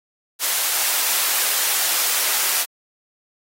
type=high-pass noise; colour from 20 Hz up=white; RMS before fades=-20 dBFS; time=0.39-2.66 s; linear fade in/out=50 ms; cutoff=640 Hz; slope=12 dB/octave; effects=AAC 48 kbps